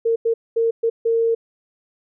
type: tone bursts at uneven times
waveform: sine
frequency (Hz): 457.9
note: A#4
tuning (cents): -31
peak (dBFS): -15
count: 5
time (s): 0.05-0.16 / 0.25-0.34 / 0.56-0.71 / 0.83-0.9 / 1.05-1.35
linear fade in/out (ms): 10
effects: none

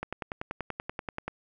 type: click train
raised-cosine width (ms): 0.5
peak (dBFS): -18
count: 14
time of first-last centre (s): 0.03-1.28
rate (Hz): 10.4
effects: none

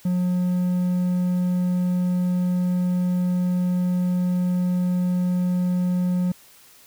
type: tone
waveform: triangle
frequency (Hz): 180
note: F#3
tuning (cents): -47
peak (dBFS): -17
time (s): 0.05-6.32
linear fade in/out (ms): 5
effects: white hiss -51 dBFS RMS until 6.86 s

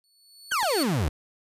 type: tone with exponential growth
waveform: sawtooth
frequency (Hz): 4435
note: C#8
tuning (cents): 0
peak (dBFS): -23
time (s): 0.04-0.83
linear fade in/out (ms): 0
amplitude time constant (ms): 170
type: exponential sweep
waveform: 35% pulse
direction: down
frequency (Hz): 1659 to 64.7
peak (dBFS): -21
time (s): 0.51-1.09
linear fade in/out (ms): 10
type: clicks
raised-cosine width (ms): 0.5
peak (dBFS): -26 / -21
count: 2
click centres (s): 0.52 / 0.63
effects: resampled to 32000 Hz

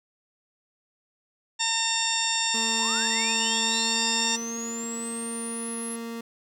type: harmonic tone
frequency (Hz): 909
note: A#5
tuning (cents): -44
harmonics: 1 / 2 / 3 / 4 / 5 / 6 / 8 / 9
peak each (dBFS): -32 / -34 / -32 / -29 / -37 / -31 / -29 / -38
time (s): 1.59-4.37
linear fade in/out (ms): 20
type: tone with pitch glide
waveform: 30% pulse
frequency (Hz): 225.1 to 230.9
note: A3 to A#3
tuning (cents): +40 to -16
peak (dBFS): -30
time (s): 2.54-6.21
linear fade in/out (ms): 5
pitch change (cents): +44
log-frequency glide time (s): 3.6-4.31
type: linear sweep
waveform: sine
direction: up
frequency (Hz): 858 to 11000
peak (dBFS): -33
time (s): 2.79-5.96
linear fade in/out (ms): 5
effects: none

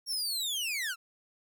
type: linear sweep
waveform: sawtooth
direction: down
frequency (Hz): 5588 to 1294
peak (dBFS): -28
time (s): 0.06-0.96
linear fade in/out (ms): 50
effects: none

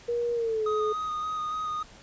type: tone with pitch glide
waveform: sine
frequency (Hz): 475.7 to 428.7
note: A#4 to A4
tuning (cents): +35 to -45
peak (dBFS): -25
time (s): 0.08-0.93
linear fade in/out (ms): 10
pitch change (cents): -180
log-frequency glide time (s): 0.33-0.65
type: tone with vibrato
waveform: triangle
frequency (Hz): 1244.5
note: D#6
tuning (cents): 0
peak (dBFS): -27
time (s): 0.66-1.83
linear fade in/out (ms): 5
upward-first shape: square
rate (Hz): 3.5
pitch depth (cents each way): 15
effects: pink hiss -51 dBFS RMS until 2.02 s + resampled to 16000 Hz

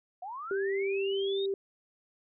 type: linear sweep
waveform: sine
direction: up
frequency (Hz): 691 to 3800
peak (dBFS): -37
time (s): 0.22-1.46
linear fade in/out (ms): 5
type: tone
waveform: sine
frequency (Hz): 392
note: G4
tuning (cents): 0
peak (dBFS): -28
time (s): 0.51-1.54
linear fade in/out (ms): 2
effects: none

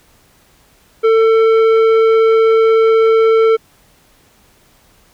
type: tone with tanh clipping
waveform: sine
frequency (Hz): 447.3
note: A4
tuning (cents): +28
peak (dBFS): -9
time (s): 1.03-3.57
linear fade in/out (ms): 20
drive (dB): 11
effects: pink hiss -51 dBFS RMS until 5.13 s

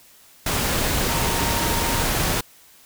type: tone in noise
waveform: sine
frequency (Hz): 927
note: A#5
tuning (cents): -10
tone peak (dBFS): -29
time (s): 1.08-2.03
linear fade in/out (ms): 5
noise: pink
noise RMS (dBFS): -22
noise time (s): 0.46-2.41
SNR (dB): -10
effects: white hiss -51 dBFS RMS until 2.85 s

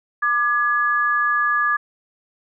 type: tone pair together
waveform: sine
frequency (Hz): 1194.1 / 1687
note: D6 / G#6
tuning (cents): +28 / +27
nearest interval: tritone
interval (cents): 599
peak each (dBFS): -19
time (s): 0.22-1.77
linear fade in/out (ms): 10
effects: none

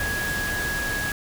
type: tone in noise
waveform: sine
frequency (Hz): 1661.2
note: G#6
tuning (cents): 0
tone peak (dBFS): -26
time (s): 0-1.12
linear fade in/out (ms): 2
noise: pink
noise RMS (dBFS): -30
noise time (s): 0-1.12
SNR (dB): +1
effects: none

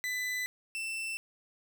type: tone pair in turn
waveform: 40% pulse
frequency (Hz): 2000 / 2670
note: B6 / E7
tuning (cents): +21 / +22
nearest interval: perfect fourth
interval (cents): 501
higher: second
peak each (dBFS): -31 / -33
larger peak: first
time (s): 0.04-0.46 / 0.75-1.17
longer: neither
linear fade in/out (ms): 0
effects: none

